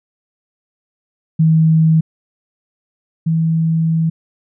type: tone pair in turn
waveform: sine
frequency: 160 / 162.42 Hz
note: D#3 / E3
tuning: +49 / -25 cents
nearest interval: unison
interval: 26 cents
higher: second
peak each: -8 / -12 dBFS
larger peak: first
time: 1.39-2.01 / 3.26-4.1 s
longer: second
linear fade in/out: 10 ms
effects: none